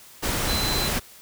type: tone in noise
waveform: sine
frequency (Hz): 4042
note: B7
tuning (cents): +39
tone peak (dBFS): -27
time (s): 0.47-0.89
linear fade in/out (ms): 20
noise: pink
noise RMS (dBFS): -25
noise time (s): 0.22-1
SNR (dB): -5
effects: white hiss -48 dBFS RMS until 1.21 s